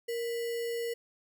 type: tone with sample-and-hold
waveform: sine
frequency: 467.3 Hz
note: A#4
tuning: 4 cents sharp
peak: -31 dBFS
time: 0.08-0.94 s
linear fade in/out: 10 ms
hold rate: 2450 Hz
effects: none